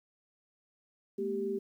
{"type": "tone cluster", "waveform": "sine", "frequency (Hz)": [213.1, 237.3, 392.4], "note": ["G#3", "A#3", "G4"], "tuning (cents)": [45, 31, 2], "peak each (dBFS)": [-39, -40, -32], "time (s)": [1.18, 1.59], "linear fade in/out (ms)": 10, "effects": ["11-bit"]}